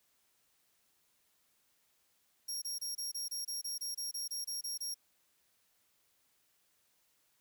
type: tone bursts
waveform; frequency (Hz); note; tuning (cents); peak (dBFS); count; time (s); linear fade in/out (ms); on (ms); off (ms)
25% pulse; 5588; F8; 0; -32; 15; 2.48-4.944; 10; 140; 26
effects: white hiss -74 dBFS RMS until 7.4 s